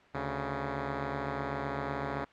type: tone pair together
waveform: 5% pulse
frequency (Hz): 73.42 / 138.93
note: D2 / C#3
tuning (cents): 0 / +4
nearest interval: major seventh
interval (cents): 1104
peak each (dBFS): -27 / -22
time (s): 0.14-2.25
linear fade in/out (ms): 10
effects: white hiss -58 dBFS RMS until 2.32 s + low-pass 2000 Hz 12 dB/octave